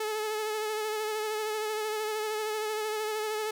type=tone with vibrato; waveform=sawtooth; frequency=430 Hz; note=A4; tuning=40 cents flat; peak=-26 dBFS; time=0-3.51 s; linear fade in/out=5 ms; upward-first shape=sine; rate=13 Hz; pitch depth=30 cents each way; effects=none

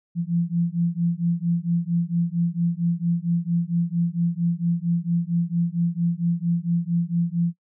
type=beating tone pair; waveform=sine; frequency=168.6 / 173 Hz; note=E3 / F3; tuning=+39 / -16 cents; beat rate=4.4 Hz; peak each=-23 dBFS; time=0.15-7.54 s; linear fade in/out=50 ms; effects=noise-tail reverb RT60 0.1 s tail -22 dB re dry

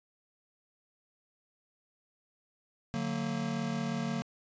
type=chord; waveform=square; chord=D augmented; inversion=none; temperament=just; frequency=146.83 / 183.54 / 229.4 Hz; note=D3 / F#3 / A#3; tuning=0 / -14 / -28 cents; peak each=-38 / -38 / -35 dBFS; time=2.94-4.22 s; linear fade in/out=0 ms; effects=resampled to 16000 Hz

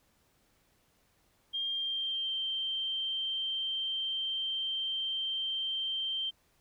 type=tone with pitch glide; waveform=sine; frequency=3206 to 3138 Hz; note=G7 to G7; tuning=+38 to +1 cents; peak=-31 dBFS; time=1.53-6.31 s; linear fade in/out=20 ms; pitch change=-37 cents; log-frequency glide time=1.66-2.32 s; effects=pink hiss -70 dBFS RMS until 6.6 s

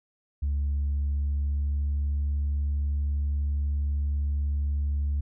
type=tone with pitch glide; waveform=sine; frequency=71.2 to 71.9 Hz; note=C#2 to D2; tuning=+47 to -36 cents; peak=-22 dBFS; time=0.42-5.21 s; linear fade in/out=10 ms; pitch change=+17 cents; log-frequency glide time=0.91-2.22 s; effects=tanh soft clip ceiling -22 dBFS

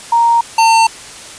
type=tone pair in turn; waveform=sine / square; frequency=932.3 / 900.1 Hz; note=A#5 / A5; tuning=0 / +39 cents; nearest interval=minor second; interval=61 cents; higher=first; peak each=-7 dBFS; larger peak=neither; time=0.12-0.41 / 0.58-0.87 s; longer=neither; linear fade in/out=5 ms; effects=white hiss -32 dBFS RMS until 1.38 s + resampled to 22050 Hz

